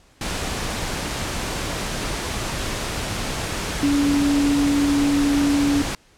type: tone in noise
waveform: sine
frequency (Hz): 285.1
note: C#4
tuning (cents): +49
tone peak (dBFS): -16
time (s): 3.83-5.82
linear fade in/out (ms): 2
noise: pink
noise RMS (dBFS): -26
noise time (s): 0.21-5.95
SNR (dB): +7
effects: pink hiss -55 dBFS RMS until 6.17 s + low-pass 9000 Hz 12 dB/octave